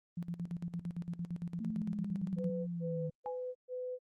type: tone with tremolo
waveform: sine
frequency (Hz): 172.1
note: F3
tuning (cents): -25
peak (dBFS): -35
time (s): 0.17-2.5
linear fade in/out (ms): 5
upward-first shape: square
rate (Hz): 8.8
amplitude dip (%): 80
type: linear sweep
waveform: sine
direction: down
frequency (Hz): 224.5 to 155.56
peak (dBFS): -36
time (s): 1.6-3.1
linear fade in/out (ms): 5
type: tone bursts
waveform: sine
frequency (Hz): 503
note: B4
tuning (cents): +32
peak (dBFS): -37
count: 4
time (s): 2.36-3.99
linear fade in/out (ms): 50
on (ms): 310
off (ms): 130
type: tone with exponential decay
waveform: sine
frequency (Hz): 830.6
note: G#5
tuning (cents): 0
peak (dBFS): -35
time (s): 3.26-3.45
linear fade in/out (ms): 0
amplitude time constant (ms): 41
effects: Opus 32 kbps